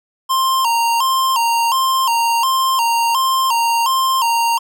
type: tone with vibrato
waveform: square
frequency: 987.8 Hz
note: B5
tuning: in tune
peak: -14 dBFS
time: 0.29-4.59 s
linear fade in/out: 20 ms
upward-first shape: square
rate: 1.4 Hz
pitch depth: 110 cents each way
effects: none